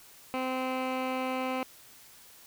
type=tone with low-pass filter; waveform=15% pulse; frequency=258.6 Hz; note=C4; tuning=20 cents flat; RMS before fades=-32 dBFS; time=0.34-1.63 s; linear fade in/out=0 ms; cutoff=2400 Hz; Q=1.5; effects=white hiss -54 dBFS RMS until 2.46 s